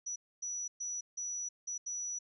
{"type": "tone bursts at uneven times", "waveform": "sine", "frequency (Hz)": 5890, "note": "F#8", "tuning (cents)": -9, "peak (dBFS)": -36, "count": 6, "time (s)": [[0.06, 0.16], [0.42, 0.68], [0.8, 1.01], [1.17, 1.49], [1.67, 1.78], [1.86, 2.19]], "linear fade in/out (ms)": 10, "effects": []}